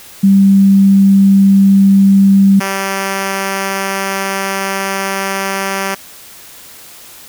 sine / 5% pulse tone pair in turn, 196 / 194.53 Hz, G3 / G3, 0 / -13 cents, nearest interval unison, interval 13 cents, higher first, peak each -4 dBFS, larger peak neither, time 0.23-2.6 / 2.6-5.95 s, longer second, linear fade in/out 10 ms, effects white hiss -36 dBFS RMS until 7.28 s

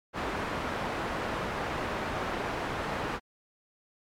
white low-pass noise, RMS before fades -33 dBFS, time 0.13-3.2 s, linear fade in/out 50 ms, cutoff 1300 Hz, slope 12 dB/octave, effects MP3 96 kbps

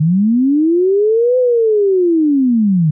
sine linear two-way sweep, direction up then down, 146.83 to 511 to 146.83 Hz, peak -9 dBFS, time 0-2.91 s, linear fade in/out 10 ms, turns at 1.38 s, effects none

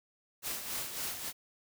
white noise with tremolo, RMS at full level -36 dBFS, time 0.42-1.33 s, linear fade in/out 50 ms, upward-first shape sine, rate 3.6 Hz, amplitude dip 55%, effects none

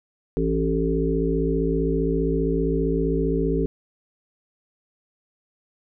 harmonic tone with a mistuned harmonic, 55.2 Hz, A1, 6 cents sharp, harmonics 1 / 3 / 5 / 7 / 8, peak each -26 / -26 / -26 / -26 / -26 dBFS, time 0.37-3.66 s, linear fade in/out 0 ms, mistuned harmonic 3, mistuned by +24 cents, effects none

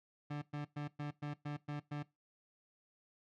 30% pulse tone bursts, 146.83 Hz, D3, in tune, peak -36 dBFS, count 8, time 0.3-2.03 s, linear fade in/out 10 ms, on 120 ms, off 110 ms, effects noise-tail reverb RT60 0.2 s tail -20 dB re dry + low-pass 3000 Hz 12 dB/octave

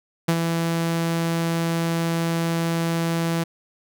sawtooth tone with ADSR envelope, 166.5 Hz, E3, 18 cents sharp, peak -12 dBFS, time 0.28-3.44 s, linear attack 8 ms, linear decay 62 ms, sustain -5 dB, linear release 11 ms, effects none

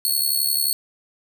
10% pulse tone with amplitude modulation, 4373 Hz, C#8, 24 cents flat, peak -9 dBFS, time 0.05-0.73 s, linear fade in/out 0 ms, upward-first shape sine, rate 71.4 Hz, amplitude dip 70%, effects none

